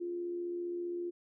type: tone with amplitude modulation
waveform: sine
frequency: 349.2 Hz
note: F4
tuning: in tune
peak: -33 dBFS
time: 0-1.11 s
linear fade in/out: 20 ms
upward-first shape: sine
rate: 75.2 Hz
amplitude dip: 35%
effects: none